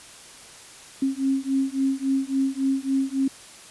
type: beating tone pair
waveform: sine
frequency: 267.7 / 271.3 Hz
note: C4 / C#4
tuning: +40 / -37 cents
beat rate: 3.6 Hz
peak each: -24 dBFS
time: 1.02-3.28 s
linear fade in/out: 5 ms
effects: white hiss -45 dBFS RMS until 3.7 s + resampled to 24000 Hz